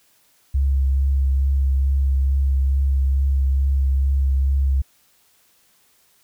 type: tone with vibrato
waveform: sine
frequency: 67.8 Hz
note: C#2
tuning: 38 cents flat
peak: -15 dBFS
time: 0.54-4.82 s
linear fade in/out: 10 ms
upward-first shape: triangle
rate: 2.3 Hz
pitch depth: 22 cents each way
effects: white hiss -59 dBFS RMS until 6.23 s